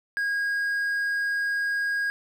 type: tone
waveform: triangle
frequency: 1636 Hz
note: G#6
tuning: 26 cents flat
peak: -22 dBFS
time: 0.17-2.1 s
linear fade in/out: 0 ms
effects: none